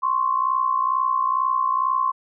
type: tone pair together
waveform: sine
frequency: 1046.5 / 1108.7 Hz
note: C6 / C#6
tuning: 0 / 0 cents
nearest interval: minor second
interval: 100 cents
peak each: -20 / -23 dBFS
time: 0.02-2.12 s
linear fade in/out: 20 ms
effects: none